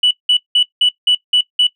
sine tone bursts, 2960 Hz, F#7, in tune, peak -7 dBFS, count 7, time 0.03-1.67 s, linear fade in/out 5 ms, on 80 ms, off 180 ms, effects noise-tail reverb RT60 0.1 s tail -18 dB re dry + tanh soft clip ceiling -5 dBFS

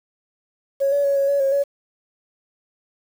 sine tone with pitch steps, 551 / 569 / 559 / 553 / 564 / 543 / 562 Hz, C#5 / C#5 / C#5 / C#5 / C#5 / C#5 / C#5, -11 / +45 / +14 / -4 / +30 / -36 / +24 cents, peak -15 dBFS, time 0.8-1.64 s, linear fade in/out 20 ms, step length 120 ms, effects tanh soft clip ceiling -11 dBFS + 7-bit

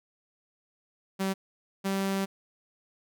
sawtooth tone pair in turn, 192.5 / 194.51 Hz, G3 / G3, -31 / -13 cents, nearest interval unison, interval 18 cents, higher second, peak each -23 dBFS, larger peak neither, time 1.19-1.34 / 1.84-2.26 s, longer second, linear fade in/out 20 ms, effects none

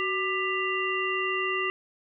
harmonic tone with a mistuned harmonic, 396.3 Hz, G4, 19 cents sharp, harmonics 1 / 3 / 5 / 7, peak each -31 / -31 / -31 / -31 dBFS, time 0-1.7 s, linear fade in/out 0 ms, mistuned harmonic 1, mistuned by -93 cents, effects none

